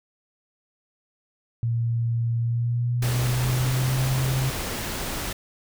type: tone with pitch glide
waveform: sine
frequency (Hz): 116.54 to 130.81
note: A#2 to C3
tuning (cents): 0 to 0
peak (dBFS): -21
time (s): 1.63-4.5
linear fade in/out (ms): 0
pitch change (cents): +200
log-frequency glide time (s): 2.4-4.03
type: noise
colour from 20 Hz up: pink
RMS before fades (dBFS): -30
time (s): 3.02-5.33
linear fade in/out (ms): 5
effects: none